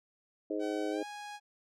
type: harmonic tone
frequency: 104.4 Hz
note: G#2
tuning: 10 cents sharp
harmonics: 3 / 4 / 5 / 6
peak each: -35 / -37 / -39 / -41 dBFS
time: 0.5-1.03 s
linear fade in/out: 5 ms
type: tone with pitch glide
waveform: sawtooth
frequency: 759 to 827.7 Hz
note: F#5 to G#5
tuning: +44 to -6 cents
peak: -38 dBFS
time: 0.59-1.4 s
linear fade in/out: 50 ms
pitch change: +150 cents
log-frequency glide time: 0.91-1.05 s
effects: low-pass 8000 Hz 12 dB/octave